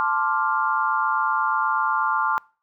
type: chord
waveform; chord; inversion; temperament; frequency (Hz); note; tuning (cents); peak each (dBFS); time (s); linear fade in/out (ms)
sine; D minor seventh; second; equal; 880 / 1046.5 / 1174.7 / 1396.9; A5 / C6 / D6 / F6; 0 / 0 / 0 / 0; -25; 0-2.38; 0
effects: noise-tail reverb RT60 0.4 s tail -25 dB re dry